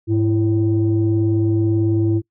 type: tone pair together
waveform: sine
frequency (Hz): 104.8 / 332.7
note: G#2 / E4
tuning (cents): +16 / +16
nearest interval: octave + minor sixth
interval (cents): 2000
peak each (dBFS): -16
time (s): 0.07-2.22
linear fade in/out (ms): 50
effects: noise-tail reverb RT60 0.1 s tail -22 dB re dry + tanh soft clip ceiling -8 dBFS